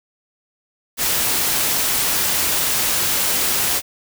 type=noise; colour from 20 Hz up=white; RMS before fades=-19 dBFS; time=0.97-3.82 s; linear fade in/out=50 ms; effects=none